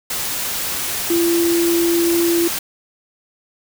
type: tone in noise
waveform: sine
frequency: 340.1 Hz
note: F4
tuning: 46 cents flat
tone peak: -14 dBFS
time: 1.1-2.48 s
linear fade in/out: 5 ms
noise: white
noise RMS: -23 dBFS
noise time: 0.1-2.59 s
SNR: +6 dB
effects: none